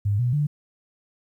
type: tone with pitch steps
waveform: sine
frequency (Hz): 101.9 / 122.59 / 147.48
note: G#2 / B2 / D3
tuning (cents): -32 / -12 / +8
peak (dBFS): -19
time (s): 0.05-0.47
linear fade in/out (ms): 10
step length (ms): 140
effects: 10-bit